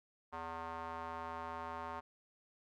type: tone with band-pass filter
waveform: square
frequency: 82.6 Hz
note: E2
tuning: 4 cents sharp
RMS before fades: -44 dBFS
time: 0.32-2.01 s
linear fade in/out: 20 ms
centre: 1000 Hz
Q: 2.9
effects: none